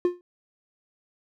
triangle tone with exponential decay, 354.3 Hz, F4, 25 cents sharp, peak -14 dBFS, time 0.05-0.21 s, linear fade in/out 1 ms, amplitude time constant 33 ms, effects none

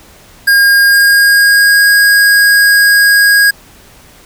square tone with pitch glide, 1620 to 1639.8 Hz, G#6 to G#6, -43 to -22 cents, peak -5 dBFS, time 0.47-3.51 s, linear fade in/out 10 ms, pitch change +21 cents, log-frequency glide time 0.88-1.93 s, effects pink hiss -40 dBFS RMS until 4.25 s

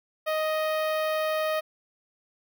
sawtooth tone with notch filter, 624 Hz, D#5, 5 cents sharp, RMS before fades -27 dBFS, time 0.26-1.61 s, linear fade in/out 20 ms, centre 7300 Hz, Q 0.56, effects none

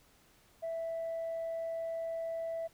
sine tone, 659.3 Hz, E5, in tune, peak -33 dBFS, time 0.62-2.68 s, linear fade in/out 20 ms, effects tanh soft clip ceiling -32 dBFS + pink hiss -65 dBFS RMS until 2.73 s

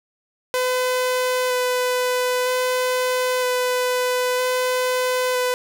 sawtooth tone with vibrato, 503 Hz, B4, 32 cents sharp, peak -15 dBFS, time 0.54-5.54 s, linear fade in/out 0 ms, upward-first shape square, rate 0.52 Hz, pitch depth 9 cents each way, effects none

